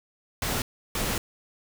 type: noise bursts at uneven times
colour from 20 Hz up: pink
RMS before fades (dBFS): -28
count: 2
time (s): 0.42-0.62 / 0.95-1.18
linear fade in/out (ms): 2
effects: none